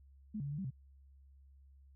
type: tone with pitch steps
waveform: sine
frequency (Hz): 213 / 141.2 / 142.4 / 147.6 / 193.2 / 130.8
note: G#3 / C#3 / C#3 / D3 / G3 / C3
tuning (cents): +44 / +32 / +47 / +9 / -25 / 0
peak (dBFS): -37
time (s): 0.34-0.706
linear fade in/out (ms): 10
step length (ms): 61
effects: added 68 Hz sine -58 dBFS peak until 1.95 s